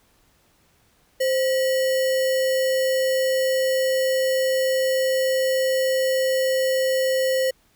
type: tone with sample-and-hold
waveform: sine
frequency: 523.3 Hz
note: C5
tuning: in tune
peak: -18 dBFS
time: 1.2-7.51 s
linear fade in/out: 10 ms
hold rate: 2450 Hz
effects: pink hiss -61 dBFS RMS until 7.75 s